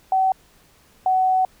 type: tone pair in turn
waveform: sine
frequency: 760 / 749.1 Hz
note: F#5 / F#5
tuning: +46 / +21 cents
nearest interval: unison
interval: 25 cents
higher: first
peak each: -15 dBFS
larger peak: neither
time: 0.12-0.32 / 1.06-1.45 s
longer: second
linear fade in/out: 2 ms
effects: pink hiss -55 dBFS RMS until 1.6 s